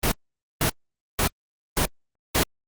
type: noise bursts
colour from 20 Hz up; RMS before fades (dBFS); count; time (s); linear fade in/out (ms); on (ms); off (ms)
pink; -21; 5; 0.03-2.435; 5; 89; 490
effects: Opus 24 kbps